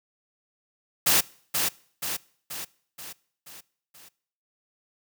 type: noise with echo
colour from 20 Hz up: white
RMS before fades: -20 dBFS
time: 1.06-1.21 s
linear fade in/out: 10 ms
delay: 480 ms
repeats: 6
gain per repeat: -5 dB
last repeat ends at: 4.09 s
effects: noise-tail reverb RT60 0.6 s tail -23 dB re dry + high-pass 100 Hz 12 dB/octave